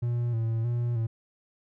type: tone with vibrato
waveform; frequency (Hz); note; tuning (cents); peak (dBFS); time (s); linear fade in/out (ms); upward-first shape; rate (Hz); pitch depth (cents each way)
triangle; 116.54; A#2; 0; -23; 0.02-1.07; 10; square; 1.6; 47
effects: none